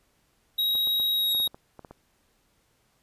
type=tone with pitch glide; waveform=square; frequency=3814 to 3781 Hz; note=A#7 to A#7; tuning=+39 to +24 cents; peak=-23 dBFS; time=0.58-1.48 s; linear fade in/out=10 ms; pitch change=-15 cents; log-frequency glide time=1.12-1.33 s
type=clicks; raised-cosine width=1 ms; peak=-29 dBFS; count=10; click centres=0.753 / 0.873 / 1 / 1.349 / 1.401 / 1.475 / 1.545 / 1.793 / 1.848 / 1.91 s
type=tone with exponential growth; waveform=15% pulse; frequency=3951 Hz; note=B7; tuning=in tune; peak=-23 dBFS; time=1.23-1.33 s; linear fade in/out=5 ms; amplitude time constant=21 ms
effects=pink hiss -68 dBFS RMS until 3.02 s + resampled to 32000 Hz